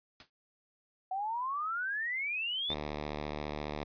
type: noise with exponential decay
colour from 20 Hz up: white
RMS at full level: -43 dBFS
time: 0.2-0.3 s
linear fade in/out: 1 ms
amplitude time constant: 21 ms
type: exponential sweep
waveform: sine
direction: up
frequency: 740 to 3643 Hz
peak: -32 dBFS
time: 1.11-2.74 s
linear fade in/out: 5 ms
type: tone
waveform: 5% pulse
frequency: 74.6 Hz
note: D2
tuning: 28 cents sharp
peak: -25 dBFS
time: 2.69-3.84 s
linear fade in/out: 5 ms
effects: resampled to 11025 Hz